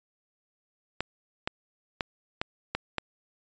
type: clicks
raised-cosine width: 0.3 ms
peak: -12 dBFS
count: 6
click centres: 1.006 / 1.475 / 2.008 / 2.415 / 2.75 / 2.983 s
effects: resampled to 16000 Hz